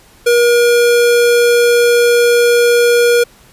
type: tone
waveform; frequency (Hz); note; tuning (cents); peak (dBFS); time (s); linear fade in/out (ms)
square; 477.4; A#4; +41; -8; 0.26-3.24; 10
effects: pink hiss -45 dBFS RMS until 3.52 s + resampled to 32000 Hz